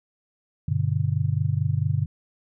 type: chord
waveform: sine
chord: G major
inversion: none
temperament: just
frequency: 98 / 122.5 / 147 Hz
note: G2 / B2 / D3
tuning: 0 / -14 / +2 cents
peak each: -25 dBFS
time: 0.68-2.06 s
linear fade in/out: 5 ms
effects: none